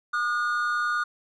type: tone pair together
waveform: triangle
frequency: 1215 / 1444.9 Hz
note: D#6 / F#6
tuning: -42 / -42 cents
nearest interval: minor third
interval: 300 cents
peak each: -25 / -24 dBFS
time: 0.13-1.04 s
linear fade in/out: 10 ms
effects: resampled to 22050 Hz